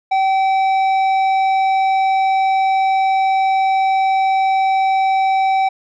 sine tone with tanh clipping, 769 Hz, G5, 33 cents flat, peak -14 dBFS, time 0.11-5.69 s, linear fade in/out 10 ms, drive 9 dB, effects none

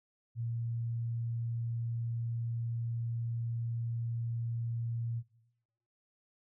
sine tone, 116.54 Hz, A#2, in tune, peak -33 dBFS, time 0.35-5.23 s, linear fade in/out 50 ms, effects noise-tail reverb RT60 0.9 s tail -20 dB re dry

